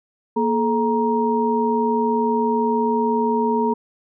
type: tone cluster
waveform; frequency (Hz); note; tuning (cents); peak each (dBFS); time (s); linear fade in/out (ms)
sine; 233.9 / 431.5 / 939; A#3 / A4 / A#5; +6 / -34 / +12; -21; 0.36-3.74; 10
effects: none